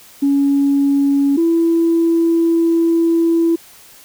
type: tone pair in turn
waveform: sine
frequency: 280 / 333 Hz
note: C#4 / E4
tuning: +18 / +18 cents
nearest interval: minor third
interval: 300 cents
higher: second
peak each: -10 / -10 dBFS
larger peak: neither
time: 0.22-1.37 / 1.37-3.56 s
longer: second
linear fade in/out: 10 ms
effects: tanh soft clip ceiling -6 dBFS + white hiss -43 dBFS RMS until 4.04 s